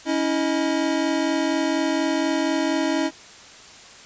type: tone cluster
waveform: square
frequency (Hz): 280.5 / 324.7 / 626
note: C#4 / E4 / D#5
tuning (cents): +21 / -26 / +10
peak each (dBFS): -25 / -24 / -28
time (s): 0.05-3.11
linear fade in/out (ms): 50
effects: white hiss -44 dBFS RMS until 4.05 s + resampled to 16000 Hz